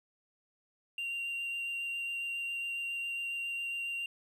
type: tone with vibrato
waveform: triangle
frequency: 2770 Hz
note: F7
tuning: 15 cents flat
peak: -32 dBFS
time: 0.98-4.06 s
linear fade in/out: 2 ms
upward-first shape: triangle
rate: 7.3 Hz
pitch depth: 11 cents each way
effects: tanh soft clip ceiling -28 dBFS